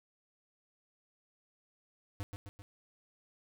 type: tone with echo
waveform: square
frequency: 100.6 Hz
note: G2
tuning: 45 cents sharp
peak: -37 dBFS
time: 2.2-2.23 s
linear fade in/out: 0 ms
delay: 130 ms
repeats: 3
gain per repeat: -4 dB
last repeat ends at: 2.62 s
effects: none